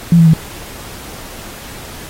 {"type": "tone with pitch steps", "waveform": "sine", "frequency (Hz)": [170, 165.07, 160.27], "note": ["F3", "E3", "E3"], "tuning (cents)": [-46, 3, -48], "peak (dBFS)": -4, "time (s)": [0.12, 0.336], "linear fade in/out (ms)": 2, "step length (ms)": 72, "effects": ["pink hiss -32 dBFS RMS until 2.09 s", "AAC 48 kbps"]}